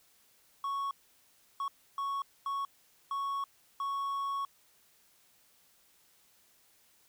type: tone bursts at uneven times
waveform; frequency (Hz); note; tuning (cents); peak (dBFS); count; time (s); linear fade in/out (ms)
triangle; 1108.7; C#6; 0; -30; 6; 0.64-0.91 / 1.6-1.68 / 1.98-2.22 / 2.46-2.65 / 3.11-3.44 / 3.8-4.45; 2
effects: white hiss -66 dBFS RMS until 7.08 s